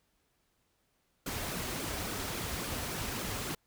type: noise with flanger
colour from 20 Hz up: pink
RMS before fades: -37 dBFS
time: 1.26-3.55 s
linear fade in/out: 5 ms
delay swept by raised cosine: 1 to 6.3 ms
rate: 3.6 Hz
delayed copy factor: -0.65
effects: pink hiss -75 dBFS RMS until 3.66 s